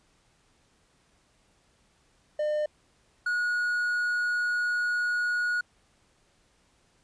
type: tone pair in turn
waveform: triangle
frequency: 603 / 1451.7 Hz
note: D5 / F#6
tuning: +46 / -33 cents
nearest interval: octave + minor third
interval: 1521 cents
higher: second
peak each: -23 dBFS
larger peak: neither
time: 2.39-2.66 / 3.26-5.61 s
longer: second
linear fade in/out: 5 ms
effects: pink hiss -66 dBFS RMS until 7.03 s + resampled to 22050 Hz